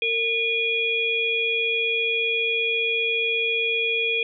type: tone cluster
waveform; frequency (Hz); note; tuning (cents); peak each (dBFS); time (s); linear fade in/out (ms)
sine; 457.4 / 2446 / 3338; A#4 / D#7 / G#7; -33 / -30 / +8; -28 / -22 / -28; 0.02-4.23; 2
effects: none